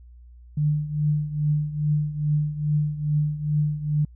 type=tone with tremolo; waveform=sine; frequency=149.8 Hz; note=D3; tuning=35 cents sharp; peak=-17 dBFS; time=0.57-4.05 s; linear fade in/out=5 ms; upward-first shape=triangle; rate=2.4 Hz; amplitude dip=80%; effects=added 60 Hz sine -44 dBFS peak until 4.15 s